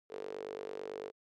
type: tone with high-pass filter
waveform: sawtooth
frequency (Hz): 49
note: G1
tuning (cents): 0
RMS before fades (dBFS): -43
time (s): 0.09-1.12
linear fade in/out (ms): 50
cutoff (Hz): 440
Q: 7.3
effects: low-pass 5000 Hz 12 dB/octave